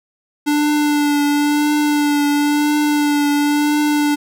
square tone with vibrato, 293.7 Hz, D4, in tune, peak -14 dBFS, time 0.46-4.16 s, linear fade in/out 20 ms, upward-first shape triangle, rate 0.97 Hz, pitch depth 26 cents each way, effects none

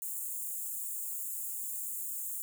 white high-pass noise, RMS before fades -38 dBFS, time 0.02-2.42 s, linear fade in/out 0 ms, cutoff 6900 Hz, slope 96 dB/octave, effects none

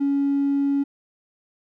triangle tone, 280 Hz, C#4, 18 cents sharp, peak -15 dBFS, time 0-0.84 s, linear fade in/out 20 ms, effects tanh soft clip ceiling -15 dBFS

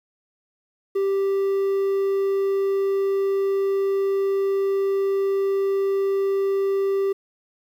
triangle tone, 392 Hz, G4, in tune, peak -17 dBFS, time 0.95-7.13 s, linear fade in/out 10 ms, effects 9-bit

